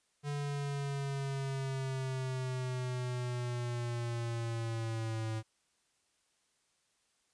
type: exponential sweep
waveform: square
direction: down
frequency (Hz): 145.2 to 110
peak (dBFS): -35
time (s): 0.23-5.43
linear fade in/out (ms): 50
effects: white hiss -75 dBFS RMS until 7.33 s + resampled to 22050 Hz